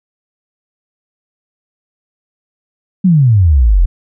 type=exponential sweep; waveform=sine; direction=down; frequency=196 to 38.89 Hz; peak=-5 dBFS; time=3.04-3.86 s; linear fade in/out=10 ms; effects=none